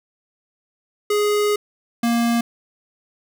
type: tone pair in turn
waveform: square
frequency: 416 / 234.4 Hz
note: G#4 / A#3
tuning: +3 / +10 cents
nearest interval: minor seventh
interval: 993 cents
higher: first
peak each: -17 dBFS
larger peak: neither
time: 1.1-1.56 / 2.03-2.41 s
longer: first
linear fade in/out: 5 ms
effects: none